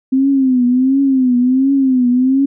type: tone with vibrato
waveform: sine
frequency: 259.9 Hz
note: C4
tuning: 11 cents flat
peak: -9 dBFS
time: 0.12-2.46 s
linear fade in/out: 10 ms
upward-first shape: triangle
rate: 1.4 Hz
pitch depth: 120 cents each way
effects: none